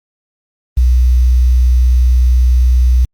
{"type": "tone with quantisation", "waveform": "sine", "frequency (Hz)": 61.8, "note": "B1", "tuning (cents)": 2, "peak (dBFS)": -6, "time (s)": [0.77, 3.05], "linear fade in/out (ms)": 5, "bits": 6, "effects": ["Opus 32 kbps"]}